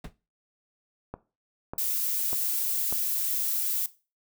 brown noise with exponential decay, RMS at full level -29 dBFS, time 0.04-0.13 s, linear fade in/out 5 ms, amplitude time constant 19 ms
click train, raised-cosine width 1 ms, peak -21 dBFS, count 4, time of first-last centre 1.14-2.926 s, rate 1.68 Hz
violet noise, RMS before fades -28 dBFS, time 1.78-3.86 s, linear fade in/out 2 ms
effects noise-tail reverb RT60 0.3 s tail -17 dB re dry

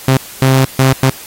sawtooth tone bursts at uneven times, 132.5 Hz, C3, 22 cents sharp, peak -3 dBFS, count 4, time 0.08-0.17 / 0.42-0.65 / 0.79-0.93 / 1.03-1.1 s, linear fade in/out 2 ms, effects white hiss -32 dBFS RMS until 1.26 s + AAC 48 kbps

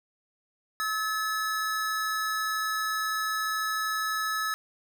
square tone pair together, 1291 / 1723.3 Hz, E6 / A6, -37 / -36 cents, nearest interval perfect fourth, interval 501 cents, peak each -30 / -32 dBFS, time 0.8-4.54 s, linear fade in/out 0 ms, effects none

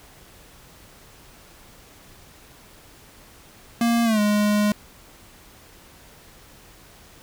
square tone with pitch glide, 233.7 to 208.2 Hz, A#3 to G#3, +5 to +5 cents, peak -18 dBFS, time 3.81-4.72 s, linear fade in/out 2 ms, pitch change -200 cents, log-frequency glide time 4.04-4.2 s, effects pink hiss -49 dBFS RMS until 7.22 s

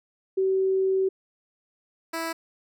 sine / 10% pulse tone pair in turn, 381.6 / 328.6 Hz, G4 / E4, -47 / -5 cents, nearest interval minor third, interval 258 cents, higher first, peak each -20 dBFS, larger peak neither, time 0.37-1.09 / 2.13-2.33 s, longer first, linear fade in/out 10 ms, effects none

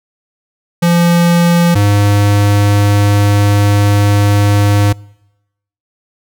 square tone pair in turn, 171.9 / 102.21 Hz, F3 / G#2, -27 / -27 cents, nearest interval major sixth, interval 900 cents, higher first, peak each -8 dBFS, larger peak neither, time 0.82-1.75 / 1.75-4.93 s, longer second, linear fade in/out 10 ms, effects noise-tail reverb RT60 0.9 s tail -25 dB re dry

